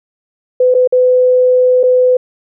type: tone with dropouts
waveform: sine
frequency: 504 Hz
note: B4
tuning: 35 cents sharp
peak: -6 dBFS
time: 0.6-2.17 s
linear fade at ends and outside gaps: 5 ms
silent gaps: 0.742-0.748 / 0.875-0.924 / 1.832-1.836 s
effects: none